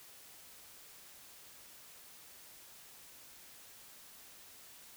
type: silence
effects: white hiss -56 dBFS RMS until 4.96 s